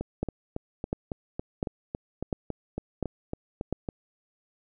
two click trains, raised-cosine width 2 ms, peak -14 / -18 dBFS, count 6 / 15, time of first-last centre 0.23-3.727 / 0.01-3.888 s, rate 1.43 / 3.61 Hz, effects none

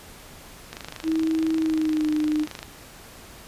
click train, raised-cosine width 0.2 ms, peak -17 dBFS, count 50, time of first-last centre 0.73-2.629 s, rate 25.8 Hz
sine tone with pitch glide, 320 to 304.8 Hz, D#4 to D#4, +49 to -36 cents, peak -20 dBFS, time 1.03-2.47 s, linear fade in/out 50 ms, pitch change -85 cents, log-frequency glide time 1.58-2.12 s
effects pink hiss -45 dBFS RMS until 3.47 s + resampled to 32000 Hz

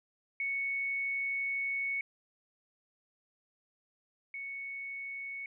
sine tone pair in turn, 2217 / 2217 Hz, C#7 / C#7, 0 / 0 cents, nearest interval unison, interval 0 cents, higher neither, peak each -31 / -38 dBFS, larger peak first, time 0.4-2.01 / 4.34-5.46 s, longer first, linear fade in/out 2 ms, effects none

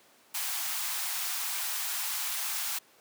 white high-pass noise, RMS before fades -33 dBFS, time 0.34-2.79 s, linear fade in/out 10 ms, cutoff 720 Hz, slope 48 dB/octave, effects pink hiss -60 dBFS RMS until 3 s + high-pass 300 Hz 12 dB/octave

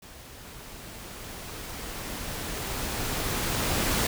pink noise with level ramp, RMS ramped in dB -47 to -25 dBFS, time 0.02-4.07 s, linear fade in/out 5 ms, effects none

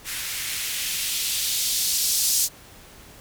violet noise with band-pass filter sweep, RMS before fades -25 dBFS, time 0.04-2.49 s, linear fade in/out 50 ms, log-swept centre 1700 to 5700 Hz, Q 1.3, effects pink hiss -47 dBFS RMS until 3.2 s

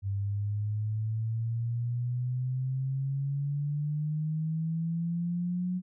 sine exponential sweep, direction up, 98 to 183.4 Hz, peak -28 dBFS, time 0.02-5.82 s, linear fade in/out 50 ms, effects none

